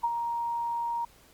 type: tone with ADSR envelope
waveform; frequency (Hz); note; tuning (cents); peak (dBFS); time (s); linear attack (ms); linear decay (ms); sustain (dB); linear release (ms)
sine; 938; A#5; +11; -22; 0.03-1.05; 13; 44; -6; 5
effects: pink hiss -58 dBFS RMS until 1.33 s + Opus 48 kbps